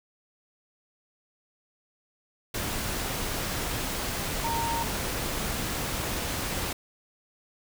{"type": "tone in noise", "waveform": "sine", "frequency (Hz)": 922, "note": "A#5", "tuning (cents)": -19, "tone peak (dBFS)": -28, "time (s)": [4.44, 4.83], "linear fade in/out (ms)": 5, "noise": "pink", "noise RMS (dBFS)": -31, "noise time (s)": [2.54, 6.73], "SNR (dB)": 0, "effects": []}